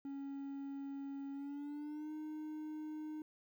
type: tone with pitch glide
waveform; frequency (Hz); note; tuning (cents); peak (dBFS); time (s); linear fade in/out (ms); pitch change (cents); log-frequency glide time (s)
triangle; 277.2 to 307.6; C#4 to D#4; 0 to -20; -40; 0.05-3.22; 2; +180; 1.33-2.12
effects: 12-bit